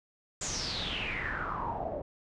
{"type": "noise with low-pass filter sweep", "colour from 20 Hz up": "pink", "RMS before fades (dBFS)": -35, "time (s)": [0.41, 2.02], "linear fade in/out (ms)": 5, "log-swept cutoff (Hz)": [7300, 530], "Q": 7.5, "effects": ["resampled to 22050 Hz"]}